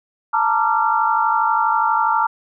sine chord, Bb major seventh, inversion third, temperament equal with one note detuned, 880 / 932.3 / 1174.7 / 1373.7 Hz, A5 / Bb5 / D6 / F6, 0 / 0 / 0 / -29 cents, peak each -19 / -20 / -22 / -20 dBFS, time 0.33-2.27 s, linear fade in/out 10 ms, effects none

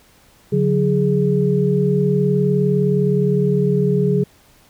sine tone cluster, 143.6 / 183.2 / 414.9 Hz, D3 / F#3 / G#4, -39 / -17 / -2 cents, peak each -18 dBFS, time 0.52-4.24 s, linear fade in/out 10 ms, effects pink hiss -52 dBFS RMS until 4.69 s

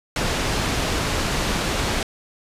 pink low-pass noise, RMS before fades -23 dBFS, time 0.16-2.03 s, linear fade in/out 2 ms, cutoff 6800 Hz, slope 12 dB/octave, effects resampled to 32000 Hz

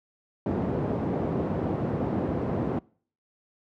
pink band-pass noise, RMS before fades -28 dBFS, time 0.46-2.79 s, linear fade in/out 2 ms, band 110 to 540 Hz, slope 12 dB/octave, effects noise-tail reverb RT60 0.5 s tail -25 dB re dry + high-pass 60 Hz 12 dB/octave

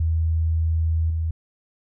sine tone with level steps, 81 Hz, E2, 30 cents flat, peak -18 / -21 dBFS, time 0-1.31 s, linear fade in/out 5 ms, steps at 1.1 s, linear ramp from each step 2 ms, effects none

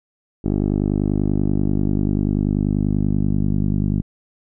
10% pulse tone with low-pass filter sweep, 50.3 Hz, G1, 45 cents sharp, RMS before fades -19 dBFS, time 0.44-4.02 s, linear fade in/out 10 ms, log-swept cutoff 380 to 210 Hz, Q 1.5, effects none

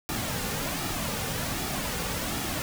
pink noise with flanger, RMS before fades -31 dBFS, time 0.09-2.62 s, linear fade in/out 0 ms, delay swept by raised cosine 1.9 to 3.1 ms, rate 1.3 Hz, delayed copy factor -0.5, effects none

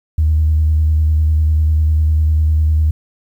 sine tone with vibrato, 77.6 Hz, D#2, 4 cents flat, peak -9 dBFS, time 0.18-2.91 s, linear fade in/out 5 ms, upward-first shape square, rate 10 Hz, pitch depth 21 cents each way, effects tanh soft clip ceiling -5 dBFS + 8-bit

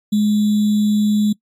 sine tone with sample-and-hold, 210 Hz, G#3, 19 cents sharp, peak -12 dBFS, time 0.12-1.33 s, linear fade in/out 10 ms, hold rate 3675 Hz, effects noise-tail reverb RT60 0.1 s tail -22 dB re dry + MP3 64 kbps

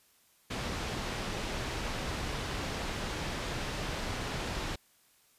pink low-pass noise, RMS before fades -36 dBFS, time 0.5-4.76 s, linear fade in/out 10 ms, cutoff 5300 Hz, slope 12 dB/octave, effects white hiss -66 dBFS RMS until 5.38 s + resampled to 32000 Hz

